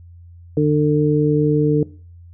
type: harmonic tone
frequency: 149.6 Hz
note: D3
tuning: 32 cents sharp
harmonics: 1 / 2 / 3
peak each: -17 / -17 / -17 dBFS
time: 0.57-1.83 s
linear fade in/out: 2 ms
effects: noise-tail reverb RT60 0.4 s tail -20 dB re dry + added 86 Hz sine -39 dBFS peak until 2.33 s